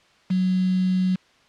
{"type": "tone with quantisation", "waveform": "sine", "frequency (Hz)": 185, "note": "F#3", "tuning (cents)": 0, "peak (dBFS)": -18, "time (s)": [0.3, 1.16], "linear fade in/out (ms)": 10, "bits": 6, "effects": ["white hiss -57 dBFS RMS until 1.48 s", "low-pass 4000 Hz 12 dB/octave"]}